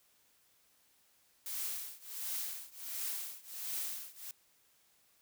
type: noise with tremolo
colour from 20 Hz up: blue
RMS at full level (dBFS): -37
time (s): 1.46-4.31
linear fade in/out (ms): 2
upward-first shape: triangle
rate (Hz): 1.4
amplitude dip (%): 95
effects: white hiss -70 dBFS RMS until 5.21 s